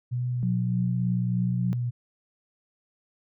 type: tone with vibrato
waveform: sine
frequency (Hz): 122.3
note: B2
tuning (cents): -16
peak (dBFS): -25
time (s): 0.11-1.91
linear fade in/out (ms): 20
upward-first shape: triangle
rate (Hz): 1.5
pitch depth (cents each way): 31
type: tone with tremolo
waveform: sine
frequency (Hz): 180.9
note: F#3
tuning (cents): -39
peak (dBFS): -24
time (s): 0.43-1.73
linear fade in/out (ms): 0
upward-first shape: triangle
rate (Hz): 3.3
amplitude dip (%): 40
effects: none